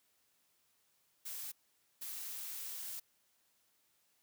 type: noise bursts at uneven times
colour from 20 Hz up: blue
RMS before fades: -44 dBFS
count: 2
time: 1.25-1.52 / 2.01-3 s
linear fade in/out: 10 ms
effects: white hiss -75 dBFS RMS until 4.22 s + high-pass 60 Hz 12 dB/octave